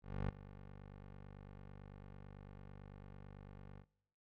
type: tone with ADSR envelope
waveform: 15% pulse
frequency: 49 Hz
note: G1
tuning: in tune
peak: -29 dBFS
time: 0.02-3.86 s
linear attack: 270 ms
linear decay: 13 ms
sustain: -17 dB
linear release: 76 ms
effects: noise-tail reverb RT60 0.8 s tail -24 dB re dry + low-pass 2000 Hz 12 dB/octave